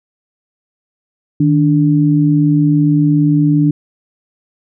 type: tone pair together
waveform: sine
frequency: 154.5 / 291.9 Hz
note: D#3 / D4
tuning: -12 / -10 cents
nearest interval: major seventh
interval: 1102 cents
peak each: -11 dBFS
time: 1.4-3.71 s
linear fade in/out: 5 ms
effects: none